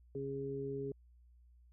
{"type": "harmonic tone", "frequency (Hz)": 137.4, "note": "C#3", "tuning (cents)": -15, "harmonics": [1, 2, 3], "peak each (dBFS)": [-44, -45, -39], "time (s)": [0.15, 0.92], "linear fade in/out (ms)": 2, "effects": ["added 60 Hz sine -60 dBFS peak until 1.72 s"]}